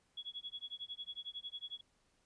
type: tone with tremolo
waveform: sine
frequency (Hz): 3360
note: G#7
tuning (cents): +19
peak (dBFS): -40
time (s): 0.17-1.81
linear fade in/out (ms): 5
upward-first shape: sine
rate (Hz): 11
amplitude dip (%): 100
effects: pink hiss -75 dBFS RMS until 2.25 s + resampled to 22050 Hz